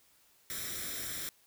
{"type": "noise with comb filter", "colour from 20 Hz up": "white", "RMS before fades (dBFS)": -39, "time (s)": [0.5, 1.29], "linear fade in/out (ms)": 0, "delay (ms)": 0.54, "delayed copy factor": 0.7, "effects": ["white hiss -66 dBFS RMS until 1.46 s"]}